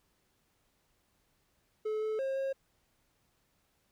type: tone with pitch steps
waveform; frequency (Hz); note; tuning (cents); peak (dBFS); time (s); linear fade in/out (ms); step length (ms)
triangle; 431.3 / 434.3 / 536 / 540; A4 / A4 / C5 / C#5; -35 / -23 / +42 / -45; -29; 1.85-2.53; 10; 170
effects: pink hiss -74 dBFS RMS until 3.91 s